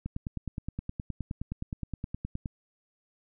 click train, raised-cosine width 5 ms, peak -21 dBFS, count 24, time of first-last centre 0.06-2.458 s, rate 9.59 Hz, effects none

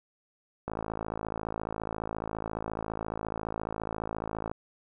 click train, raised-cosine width 1 ms, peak -19 dBFS, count 210, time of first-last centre 0.68-4.515 s, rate 54.5 Hz, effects none

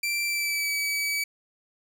sawtooth tone with pitch glide, 2349 to 2286 Hz, D7 to D7, 0 to -47 cents, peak -22 dBFS, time 0.03-1.24 s, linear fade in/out 5 ms, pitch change -47 cents, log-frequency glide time 0.25-0.71 s, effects none

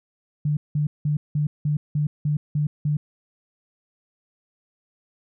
sine tone bursts, 148.7 Hz, D3, 22 cents sharp, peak -19 dBFS, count 9, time 0.45-2.97 s, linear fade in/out 5 ms, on 120 ms, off 180 ms, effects none

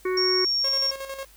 harmonic tone, 370 Hz, F#4, in tune, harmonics 1 / 3 / 4 / 5 / 6, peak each -23 / -33 / -39 / -38 / -36 dBFS, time 0.05-0.45 s, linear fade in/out 5 ms
sine tone, 5530 Hz, F8, 18 cents flat, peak -21 dBFS, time 0.17-0.91 s, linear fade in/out 5 ms
sawtooth tone with tremolo, 542 Hz, C#5, 39 cents flat, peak -27 dBFS, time 0.64-1.25 s, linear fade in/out 5 ms, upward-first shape square, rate 11 Hz, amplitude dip 55%
effects added 50 Hz sine -54 dBFS peak until 1.36 s + white hiss -54 dBFS RMS until 1.36 s

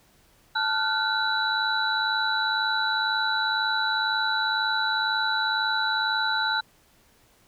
sine tone cluster, 877 / 1408 / 1510 / 3952 Hz, A5 / F6 / F#6 / B7, -6 / +14 / +35 / 0 cents, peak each -28 dBFS, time 0.55-6.61 s, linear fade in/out 10 ms, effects pink hiss -60 dBFS RMS until 7.47 s

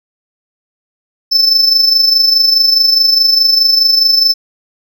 triangle tone with amplitude modulation, 5274 Hz, E8, in tune, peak -3 dBFS, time 1.31-4.34 s, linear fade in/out 20 ms, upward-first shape sine, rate 24.8 Hz, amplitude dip 55%, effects none

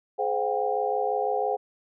sine tone cluster, 422 / 519 / 725 / 791 Hz, G#4 / C5 / F#5 / G5, +28 / -14 / -35 / +15 cents, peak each -29 dBFS, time 0.18-1.57 s, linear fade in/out 20 ms, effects none

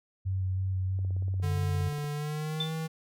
sine tone with vibrato, 94.2 Hz, F#2, 32 cents sharp, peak -27 dBFS, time 0.25-1.9 s, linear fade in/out 20 ms, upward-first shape square, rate 3.1 Hz, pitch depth 13 cents each way
click train, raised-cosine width 2 ms, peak -35 dBFS, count 19, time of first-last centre 0.99-2.043 s, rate 17.1 Hz
square tone with pitch glide, 146.83 to 160.12 Hz, D3 to D#3, 0 to +50 cents, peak -32 dBFS, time 1.42-2.88 s, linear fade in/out 20 ms, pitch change +150 cents, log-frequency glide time 2.13-2.73 s
sine tone with exponential decay, 3537 Hz, A7, 8 cents sharp, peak -26 dBFS, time 2.6-2.77 s, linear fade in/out 5 ms, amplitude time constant 36 ms
effects none

